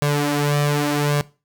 sawtooth tone with flanger, 145.9 Hz, D3, 11 cents flat, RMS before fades -19 dBFS, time 0.02-1.21 s, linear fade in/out 0 ms, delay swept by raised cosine 1.8 to 5.2 ms, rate 0.87 Hz, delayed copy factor +0.7, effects noise-tail reverb RT60 0.3 s tail -20 dB re dry

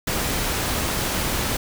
pink noise, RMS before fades -24 dBFS, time 0.07-1.57 s, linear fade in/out 5 ms, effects none

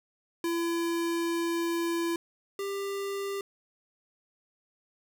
square tone pair in turn, 337.4 / 396.6 Hz, E4 / G4, +40 / +20 cents, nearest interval minor third, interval 280 cents, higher second, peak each -28 / -32 dBFS, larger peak first, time 0.44-2.16 / 2.59-3.41 s, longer first, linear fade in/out 2 ms, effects none

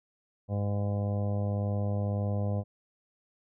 harmonic tone, 101.8 Hz, G#2, 34 cents flat, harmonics 1 / 2 / 3 / 4 / 5 / 6 / 7 / 8 / 10, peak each -28 / -35 / -45 / -47 / -39 / -41 / -45 / -50 / -54 dBFS, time 0.48-2.64 s, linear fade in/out 50 ms, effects none

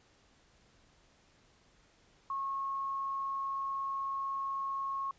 sine tone, 1091 Hz, C#6, 28 cents flat, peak -33 dBFS, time 2.3-5.11 s, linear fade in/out 2 ms, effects pink hiss -66 dBFS RMS until 5.18 s + resampled to 16000 Hz

